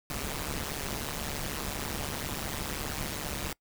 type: noise with amplitude modulation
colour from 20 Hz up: pink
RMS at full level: -31 dBFS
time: 0.1-3.53 s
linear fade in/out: 2 ms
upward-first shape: sine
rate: 144 Hz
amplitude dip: 95%
effects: noise-tail reverb RT60 0.1 s tail -24 dB re dry